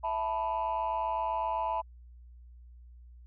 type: chord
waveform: sine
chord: E suspended fourth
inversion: none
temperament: equal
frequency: 659.3 / 880 / 987.8 Hz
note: E5 / A5 / B5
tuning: 0 / 0 / 0 cents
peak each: -34 / -31 / -31 dBFS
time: 0.03-1.82 s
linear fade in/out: 20 ms
effects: tanh soft clip ceiling -24 dBFS + added 60 Hz sine -49 dBFS peak until 3.26 s